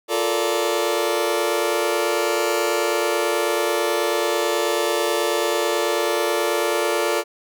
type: chord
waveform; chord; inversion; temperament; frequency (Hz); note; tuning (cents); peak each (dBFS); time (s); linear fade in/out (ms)
sawtooth; Bb major seventh; second; just; 349.6 / 437 / 466.2 / 582.7; F4 / A4 / Bb4 / D5; +2 / -12 / 0 / -14; -21 / -20 / -23 / -20; 0.08-7.24; 50
effects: none